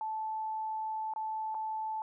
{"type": "tone with dropouts", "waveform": "sine", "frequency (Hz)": 874, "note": "A5", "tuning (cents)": -12, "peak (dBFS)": -33, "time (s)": [0.01, 2.02], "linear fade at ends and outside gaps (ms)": 1, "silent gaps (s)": [[1.137, 1.161], [1.545, 1.549]], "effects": []}